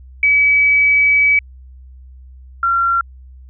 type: tone pair in turn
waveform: sine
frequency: 2284 / 1370.9 Hz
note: D7 / F6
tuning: -49 / -33 cents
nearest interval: major sixth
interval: 884 cents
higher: first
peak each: -9 / -12 dBFS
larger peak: first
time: 0.23-1.39 / 2.63-3.01 s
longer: first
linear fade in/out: 2 ms
effects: added 64 Hz sine -36 dBFS peak until 3.49 s